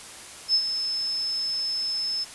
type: tone with ADSR envelope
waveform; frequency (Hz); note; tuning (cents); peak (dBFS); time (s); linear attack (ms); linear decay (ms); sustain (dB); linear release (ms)
sine; 5230; E8; -15; -16; 0.48-2.25; 61; 69; -9; 22
effects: white hiss -42 dBFS RMS until 2.34 s + resampled to 24000 Hz